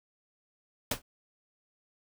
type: noise with exponential decay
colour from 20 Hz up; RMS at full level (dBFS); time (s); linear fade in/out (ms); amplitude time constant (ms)
pink; -24; 0.91-1.02; 5; 22
effects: none